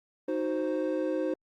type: chord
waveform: triangle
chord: C diminished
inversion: first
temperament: equal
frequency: 311.1 / 370 / 523.3 Hz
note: Eb4 / Gb4 / C5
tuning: 0 / 0 / 0 cents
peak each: -29 / -32 / -29 dBFS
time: 0.28-1.34 s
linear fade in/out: 5 ms
effects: Opus 32 kbps